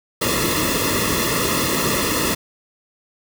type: noise with comb filter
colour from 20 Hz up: pink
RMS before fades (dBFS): -20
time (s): 0.21-2.35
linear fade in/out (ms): 10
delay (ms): 1.3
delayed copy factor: -0.95
effects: none